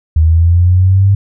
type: linear sweep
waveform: sine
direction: up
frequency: 77.78 to 100 Hz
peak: -5 dBFS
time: 0.16-1.15 s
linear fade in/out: 5 ms
effects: none